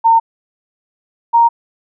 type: tone pair in turn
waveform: sine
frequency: 911 / 932.3 Hz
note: A#5 / A#5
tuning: -40 / 0 cents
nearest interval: unison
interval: 40 cents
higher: second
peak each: -6 dBFS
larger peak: neither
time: 0.04-0.2 / 1.33-1.49 s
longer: neither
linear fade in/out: 20 ms
effects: none